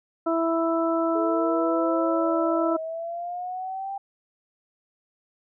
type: harmonic tone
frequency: 330 Hz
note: E4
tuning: 2 cents sharp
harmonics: 1 / 2 / 3 / 4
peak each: -24 / -25 / -33 / -29 dBFS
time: 0.26-2.77 s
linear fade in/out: 10 ms
type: linear sweep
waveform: sine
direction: up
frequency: 422.1 to 794 Hz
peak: -29 dBFS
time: 1.15-3.98 s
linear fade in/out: 5 ms
effects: none